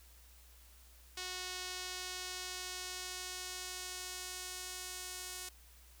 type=tone with band-pass filter sweep; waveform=sawtooth; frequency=366.6 Hz; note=F#4; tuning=16 cents flat; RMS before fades=-44 dBFS; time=1.17-5.49 s; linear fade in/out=5 ms; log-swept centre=5000 to 8500 Hz; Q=0.94; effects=added 60 Hz sine -59 dBFS peak until 6 s + white hiss -63 dBFS RMS until 6 s